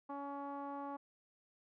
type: tone with low-pass filter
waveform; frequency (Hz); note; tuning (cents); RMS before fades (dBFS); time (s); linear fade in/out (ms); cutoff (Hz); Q
sawtooth; 281.5; C#4; +27; -44; 0.09-0.97; 10; 990; 9.8
effects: none